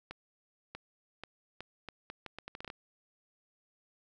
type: accelerating click train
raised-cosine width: 0.3 ms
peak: -26 dBFS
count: 14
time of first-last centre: 0.11-2.701 s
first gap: 640 ms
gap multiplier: 0.76
effects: none